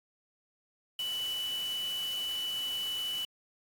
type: tone in noise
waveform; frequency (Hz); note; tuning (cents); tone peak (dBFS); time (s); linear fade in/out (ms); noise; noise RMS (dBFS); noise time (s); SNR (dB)
sine; 2974; F#7; +8; -32; 0.99-3.25; 2; white; -45; 0.99-3.25; +10
effects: AAC 64 kbps